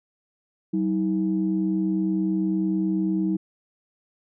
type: tone pair together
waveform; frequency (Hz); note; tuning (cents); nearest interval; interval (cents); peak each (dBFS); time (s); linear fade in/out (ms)
sine; 190.09 / 319.1; F#3 / D#4; +47 / +44; major sixth; 897; -23 / -23; 0.73-3.37; 10
effects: tanh soft clip ceiling -13 dBFS